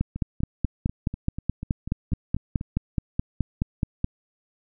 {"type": "two click trains", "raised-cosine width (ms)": 5, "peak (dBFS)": [-19, -10], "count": [11, 20], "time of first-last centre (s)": [[0.16, 2.611], [0.01, 4.044]], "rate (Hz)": [4.08, 4.71], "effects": []}